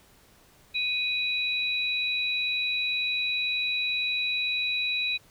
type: tone pair together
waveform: sine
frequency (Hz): 2489 / 3909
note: D#7 / B7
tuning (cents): 0 / -19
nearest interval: minor sixth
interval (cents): 781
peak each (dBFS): -27 / -29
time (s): 0.74-5.18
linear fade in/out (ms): 20
effects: pink hiss -58 dBFS RMS until 5.3 s